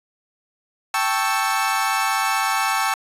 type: chord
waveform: 30% pulse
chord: A dominant seventh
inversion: third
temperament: equal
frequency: 784 / 880 / 1108.7 / 1318.5 Hz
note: G5 / A5 / C#6 / E6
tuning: 0 / 0 / 0 / 0 cents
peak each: -22 dBFS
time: 0.94-2.94 s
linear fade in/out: 2 ms
effects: resampled to 32000 Hz